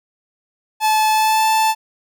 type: tone with pitch glide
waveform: 45% pulse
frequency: 866 to 879.1 Hz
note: A5 to A5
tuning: -28 to -2 cents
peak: -13 dBFS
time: 0.8-1.75 s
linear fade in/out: 50 ms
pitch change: +26 cents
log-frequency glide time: 1.1-1.47 s
effects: none